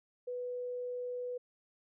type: tone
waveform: sine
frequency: 493.9 Hz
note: B4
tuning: in tune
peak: -36 dBFS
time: 0.27-1.38 s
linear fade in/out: 10 ms
effects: none